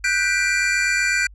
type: chord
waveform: square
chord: G major seventh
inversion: third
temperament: equal with one note detuned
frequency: 1480 / 1568 / 1975.5 / 2375 Hz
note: F#6 / G6 / B6 / D7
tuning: 0 / 0 / 0 / +19 cents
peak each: -25 / -24 / -26 / -22 dBFS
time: 0.04-1.27 s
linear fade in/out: 5 ms
effects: added 50 Hz sine -41 dBFS peak until 1.34 s + resampled to 22050 Hz